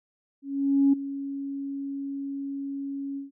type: tone with ADSR envelope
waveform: sine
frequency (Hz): 277.2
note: C#4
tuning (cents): 0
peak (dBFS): -15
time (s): 0.42-3.31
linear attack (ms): 510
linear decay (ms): 10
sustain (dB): -15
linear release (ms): 140
effects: tanh soft clip ceiling -11 dBFS